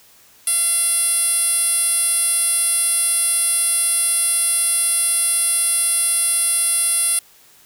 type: tone with band-pass filter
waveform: 10% pulse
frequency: 684 Hz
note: F5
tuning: 36 cents flat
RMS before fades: -18 dBFS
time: 0.47-7.19 s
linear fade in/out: 2 ms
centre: 10000 Hz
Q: 4.8
effects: white hiss -50 dBFS RMS until 7.65 s